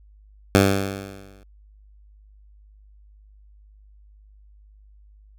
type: tone with exponential decay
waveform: 10% pulse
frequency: 97.9 Hz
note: G2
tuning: 2 cents flat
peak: -3 dBFS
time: 0.55-1.43 s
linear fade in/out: 0 ms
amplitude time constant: 190 ms
effects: added 51 Hz sine -48 dBFS peak until 5.38 s